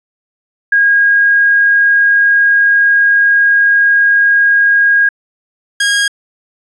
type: tone pair in turn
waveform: sine / sawtooth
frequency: 1633 / 1633 Hz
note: G#6 / G#6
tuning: -30 / -30 cents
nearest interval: unison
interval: 0 cents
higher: neither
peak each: -6 dBFS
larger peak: neither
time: 0.72-5.09 / 5.8-6.08 s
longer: first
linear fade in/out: 5 ms
effects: resampled to 22050 Hz